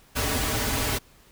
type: noise with comb filter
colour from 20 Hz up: pink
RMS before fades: -26 dBFS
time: 0.15-0.99 s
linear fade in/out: 20 ms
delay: 5.7 ms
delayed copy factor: -0.95
effects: pink hiss -56 dBFS RMS until 1.31 s